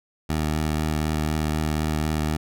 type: tone with vibrato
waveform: 15% pulse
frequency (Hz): 77.2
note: D#2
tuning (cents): -13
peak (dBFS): -16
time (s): 0.29-2.37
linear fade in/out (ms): 10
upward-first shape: triangle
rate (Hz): 4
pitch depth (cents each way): 21
effects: none